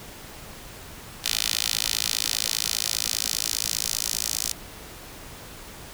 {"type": "tone with high-pass filter sweep", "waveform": "10% pulse", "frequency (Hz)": 55, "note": "A1", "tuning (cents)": 0, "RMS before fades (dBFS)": -27, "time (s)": [1.24, 4.53], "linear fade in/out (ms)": 5, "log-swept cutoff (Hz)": [3700, 5800], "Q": 1.4, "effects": ["pink hiss -42 dBFS RMS until 5.93 s"]}